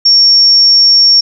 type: tone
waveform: sine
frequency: 5500 Hz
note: F8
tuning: 27 cents flat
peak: -3 dBFS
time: 0.05-1.21 s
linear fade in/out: 10 ms
effects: none